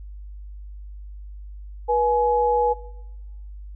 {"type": "tone pair together", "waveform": "sine", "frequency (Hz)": [484.4, 843.3], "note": ["B4", "G#5"], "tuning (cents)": [-34, 26], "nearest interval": "minor seventh", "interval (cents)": 960, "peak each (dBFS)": -20, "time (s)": [1.88, 2.74], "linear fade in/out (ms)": 20, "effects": ["noise-tail reverb RT60 1.0 s tail -19 dB re dry", "added 50 Hz sine -35 dBFS peak until 3.75 s"]}